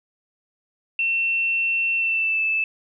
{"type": "tone with pitch glide", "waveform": "sine", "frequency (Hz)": [2700, 2628], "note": ["E7", "E7"], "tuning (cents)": [41, -6], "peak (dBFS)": -19, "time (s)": [0.99, 2.64], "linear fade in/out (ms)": 2, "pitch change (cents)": -47, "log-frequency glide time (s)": [1.97, 2.42], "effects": []}